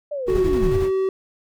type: linear sweep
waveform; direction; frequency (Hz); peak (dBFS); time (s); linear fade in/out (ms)
sine; down; 604 to 61.74; -24; 0.11-0.81; 10
type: noise with tremolo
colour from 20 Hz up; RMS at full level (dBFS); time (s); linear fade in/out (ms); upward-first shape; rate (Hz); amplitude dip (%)
brown; -24; 0.26-0.91; 50; square; 11; 35
type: tone with pitch glide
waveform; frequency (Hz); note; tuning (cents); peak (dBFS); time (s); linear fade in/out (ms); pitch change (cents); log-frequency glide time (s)
triangle; 371.6 to 381.8; F#4 to G4; +7 to -46; -16; 0.28-1.09; 2; +47; 0.69-0.76
effects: none